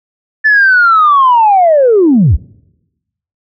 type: linear sweep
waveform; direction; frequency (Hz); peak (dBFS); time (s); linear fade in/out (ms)
sine; down; 1760 to 52; -3; 0.44-2.37; 20
effects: noise-tail reverb RT60 1.0 s tail -26 dB re dry + tanh soft clip ceiling 0 dBFS